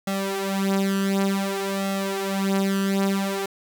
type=tone with flanger; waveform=sawtooth; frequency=195.4 Hz; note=G3; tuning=5 cents flat; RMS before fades=-24 dBFS; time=0.07-3.46 s; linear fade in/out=5 ms; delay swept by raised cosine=1.5 to 5.8 ms; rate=0.55 Hz; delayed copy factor=+0.8; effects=7-bit